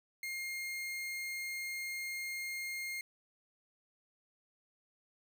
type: tone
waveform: 40% pulse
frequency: 2128 Hz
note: C7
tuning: 29 cents sharp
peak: -37 dBFS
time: 0.23-3.01 s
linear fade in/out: 2 ms
effects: none